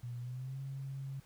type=tone with pitch glide; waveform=sine; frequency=121 to 135.82 Hz; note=B2 to C#3; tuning=-35 to -35 cents; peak=-39 dBFS; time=0.03-1.2 s; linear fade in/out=5 ms; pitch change=+200 cents; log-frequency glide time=0.19-0.6 s; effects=pink hiss -65 dBFS RMS until 1.25 s